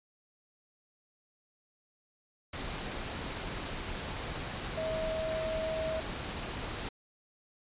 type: tone in noise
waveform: sine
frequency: 639 Hz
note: D#5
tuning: 46 cents sharp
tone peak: -32 dBFS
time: 4.77-6 s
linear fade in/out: 5 ms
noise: pink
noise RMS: -38 dBFS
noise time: 2.53-6.89 s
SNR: +3 dB
effects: resampled to 8000 Hz